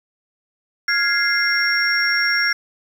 sine tone cluster, 1405 / 1662 / 2096 / 5540 Hz, F6 / G#6 / C7 / F8, +10 / +1 / +2 / -15 cents, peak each -23 / -20 / -21 / -22 dBFS, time 0.88-2.53 s, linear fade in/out 5 ms, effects 7-bit

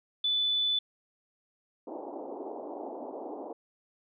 sine tone, 3488 Hz, A7, 16 cents flat, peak -25 dBFS, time 0.24-0.79 s, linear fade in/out 5 ms
pink band-pass noise, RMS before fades -40 dBFS, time 1.87-3.53 s, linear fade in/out 5 ms, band 270 to 880 Hz, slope 48 dB/octave
effects none

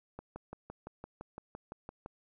click train, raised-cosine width 1 ms, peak -29 dBFS, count 12, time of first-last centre 0.19-2.061 s, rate 5.88 Hz, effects none

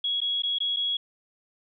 sine tone with dropouts, 3331 Hz, G#7, 4 cents sharp, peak -24 dBFS, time 0.04-0.97 s, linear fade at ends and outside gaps 5 ms, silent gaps 0.205-0.215 / 0.422-0.434 / 0.586-0.603 / 0.763-0.768 s, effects none

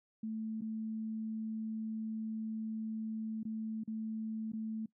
sine tone with dropouts, 220 Hz, A3, in tune, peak -36 dBFS, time 0.23-4.86 s, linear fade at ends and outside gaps 5 ms, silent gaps 0.61-0.618 / 3.432-3.451 / 3.837-3.876 / 4.52-4.533 s, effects noise-tail reverb RT60 0.1 s tail -20 dB re dry

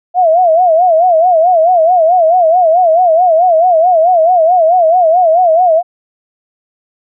sine tone with vibrato, 684 Hz, F5, 36 cents flat, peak -5 dBFS, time 0.14-5.83 s, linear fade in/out 50 ms, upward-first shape sine, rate 4.6 Hz, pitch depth 140 cents each way, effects none

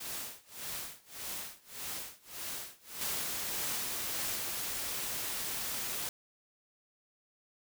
white noise with tremolo, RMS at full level -39 dBFS, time 0-4.36 s, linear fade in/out 10 ms, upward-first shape sine, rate 1.7 Hz, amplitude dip 95%
white noise, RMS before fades -37 dBFS, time 3.01-6.09 s, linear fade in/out 2 ms
effects none

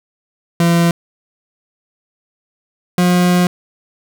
40% pulse tone pair in turn, 170 / 178.39 Hz, F3 / F3, -46 / +37 cents, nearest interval minor second, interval 83 cents, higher second, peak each -9 dBFS, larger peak neither, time 0.6-0.91 / 2.98-3.47 s, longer second, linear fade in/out 2 ms, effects none

